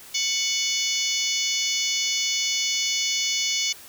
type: harmonic tone with a mistuned harmonic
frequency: 740 Hz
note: F#5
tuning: in tune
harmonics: 3 / 4 / 5 / 6 / 7 / 8 / 9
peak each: -30 / -30 / -30 / -30 / -30 / -30 / -30 dBFS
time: 0.14-3.73 s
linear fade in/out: 10 ms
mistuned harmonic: 5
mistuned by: -95 cents
effects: white hiss -45 dBFS RMS until 3.88 s